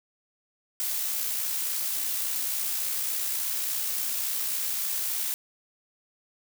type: noise with amplitude modulation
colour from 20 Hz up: blue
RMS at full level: -28 dBFS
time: 0.8-5.34 s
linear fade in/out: 0 ms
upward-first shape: sine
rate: 63.5 Hz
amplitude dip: 30%
effects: none